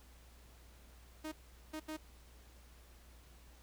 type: tone bursts at uneven times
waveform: sawtooth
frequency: 311.1 Hz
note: D#4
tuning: in tune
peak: -37 dBFS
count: 3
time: 1.24-1.32 / 1.73-1.8 / 1.88-1.97 s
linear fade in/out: 10 ms
effects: added 60 Hz sine -58 dBFS peak until 3.62 s + pink hiss -64 dBFS RMS until 3.62 s